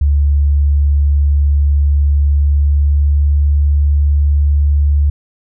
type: tone with pitch glide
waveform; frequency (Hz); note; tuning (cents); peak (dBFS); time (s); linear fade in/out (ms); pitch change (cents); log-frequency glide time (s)
sine; 71.8 to 72.38; D2 to D2; -39 to -25; -8; 0.01-5.1; 5; +14; 2.26-3.38
effects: none